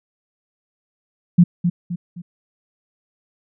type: tone with echo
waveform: sine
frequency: 174.61 Hz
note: F3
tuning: in tune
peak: -6 dBFS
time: 1.38-1.44 s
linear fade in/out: 10 ms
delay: 260 ms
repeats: 3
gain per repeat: -8 dB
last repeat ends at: 2.22 s
effects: none